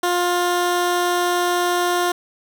15% pulse tone, 353.4 Hz, F4, 21 cents sharp, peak -11 dBFS, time 0.03-2.12 s, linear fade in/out 5 ms, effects none

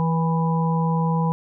harmonic tone with a mistuned harmonic, 164.7 Hz, E3, 1 cent flat, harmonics 1 / 3 / 5 / 6, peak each -19 / -30 / -30 / -27 dBFS, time 0-1.32 s, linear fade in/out 0 ms, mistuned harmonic 3, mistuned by -24 cents, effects none

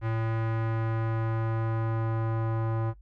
square tone with low-pass filter sweep, 112.6 Hz, A2, 40 cents sharp, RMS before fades -29 dBFS, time 0.01-2.94 s, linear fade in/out 50 ms, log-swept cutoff 1800 to 1100 Hz, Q 1.3, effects noise-tail reverb RT60 0.1 s tail -17 dB re dry + added 50 Hz sine -49 dBFS peak until 3.01 s

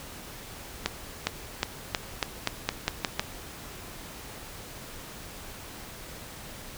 accelerating click train, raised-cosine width 0.2 ms, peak -7 dBFS, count 10, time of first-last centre 0.86-3.195 s, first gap 410 ms, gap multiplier 0.88, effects pink hiss -43 dBFS RMS until 6.77 s

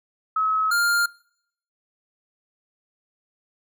sine / square tone pair in turn, 1285 / 1402.9 Hz, E6 / F6, -45 / +7 cents, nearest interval major second, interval 152 cents, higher second, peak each -19 dBFS, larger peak neither, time 0.36-0.71 / 0.71-1.06 s, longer neither, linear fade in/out 5 ms, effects noise-tail reverb RT60 0.7 s tail -25 dB re dry

